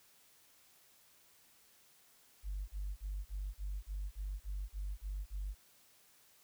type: tone bursts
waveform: sine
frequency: 48.96 Hz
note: G1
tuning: 1 cent flat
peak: -36 dBFS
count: 11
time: 2.43-5.55 s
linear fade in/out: 50 ms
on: 250 ms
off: 37 ms
effects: tanh soft clip ceiling -33 dBFS + white hiss -66 dBFS RMS until 6.43 s